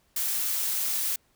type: noise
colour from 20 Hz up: blue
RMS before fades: -28 dBFS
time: 0.16-1.16 s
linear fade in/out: 5 ms
effects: pink hiss -67 dBFS RMS until 1.35 s